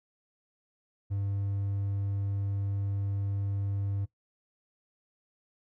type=tone; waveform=triangle; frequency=99.5 Hz; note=G2; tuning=26 cents sharp; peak=-27 dBFS; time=1.1-4.06 s; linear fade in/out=20 ms; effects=noise-tail reverb RT60 0.1 s tail -17 dB re dry